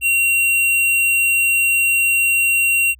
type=tone; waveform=square; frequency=2747 Hz; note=F7; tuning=29 cents flat; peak=-14 dBFS; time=0.01-2.95 s; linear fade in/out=50 ms; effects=added 63 Hz sine -44 dBFS peak until 2.99 s